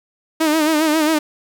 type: tone with vibrato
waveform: sawtooth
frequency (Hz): 311.1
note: D#4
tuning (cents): 0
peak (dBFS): -10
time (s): 0.4-1.19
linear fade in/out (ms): 10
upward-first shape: sine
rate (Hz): 7.4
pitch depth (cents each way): 71
effects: 7-bit